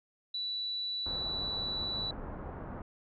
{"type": "tone", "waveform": "sine", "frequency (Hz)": 3951, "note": "B7", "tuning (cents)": 0, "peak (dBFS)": -33, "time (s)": [0.34, 2.11], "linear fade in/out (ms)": 5}
{"type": "low-pass noise", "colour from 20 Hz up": "pink", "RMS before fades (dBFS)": -42, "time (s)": [1.06, 2.82], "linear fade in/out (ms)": 2, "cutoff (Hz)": 1300, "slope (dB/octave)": 24}
{"effects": []}